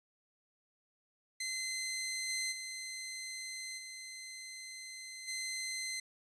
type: tone with level steps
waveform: 15% pulse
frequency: 2061 Hz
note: C7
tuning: 27 cents flat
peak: -30 / -28 / -35 / -39 / -31 dBFS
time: 1.4-6 s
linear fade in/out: 5 ms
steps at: 2.28 / 2.51 / 3.77 / 5.27 s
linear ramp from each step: 20 ms
effects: resampled to 22050 Hz